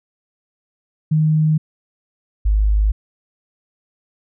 sine tone pair in turn, 155.4 / 51.86 Hz, D#3 / G#1, -2 / -2 cents, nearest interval octave + perfect fifth, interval 1900 cents, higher first, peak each -12 dBFS, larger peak neither, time 1.11-1.58 / 2.45-2.92 s, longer neither, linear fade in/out 10 ms, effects none

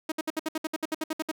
sawtooth tone bursts, 315 Hz, D#4, 21 cents sharp, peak -23 dBFS, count 14, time 0.09-1.315 s, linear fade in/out 5 ms, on 29 ms, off 63 ms, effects none

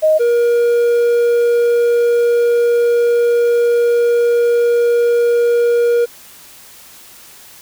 sine / triangle tone pair in turn, 624 / 474.5 Hz, D#5 / A#4, +5 / +31 cents, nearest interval perfect fourth, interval 474 cents, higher first, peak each -8 dBFS, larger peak neither, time 0.02-0.19 / 0.19-6.06 s, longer second, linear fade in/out 20 ms, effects white hiss -40 dBFS RMS until 7.61 s

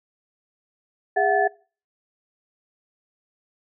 sine tone cluster, 408.5 / 673 / 741 / 1736 Hz, G#4 / E5 / F#5 / A6, -29 / +36 / +2 / -24 cents, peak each -24 / -24 / -20 / -25 dBFS, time 1.16-1.48 s, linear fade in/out 10 ms, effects noise-tail reverb RT60 0.4 s tail -24 dB re dry

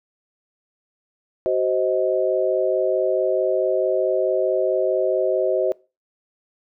sine chord, C diminished, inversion second, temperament just, 376.7 / 523.3 / 627.9 Hz, Gb4 / C5 / Eb5, +31 / 0 / +16 cents, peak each -22 dBFS, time 1.46-5.72 s, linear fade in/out 0 ms, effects noise-tail reverb RT60 0.3 s tail -23 dB re dry

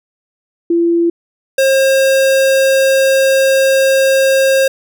sine / square tone pair in turn, 339.4 / 536 Hz, F4 / C5, -49 / +42 cents, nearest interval minor sixth, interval 791 cents, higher second, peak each -9 dBFS, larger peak neither, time 0.7-1.1 / 1.58-4.68 s, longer second, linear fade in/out 5 ms, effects none

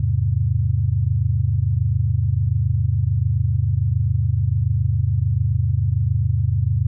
sine chord, E augmented, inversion none, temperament equal, 82.41 / 103.83 / 130.81 Hz, E2 / G#2 / B#2, 0 / 0 / 0 cents, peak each -22 / -19 / -21 dBFS, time 0-6.87 s, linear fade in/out 5 ms, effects none

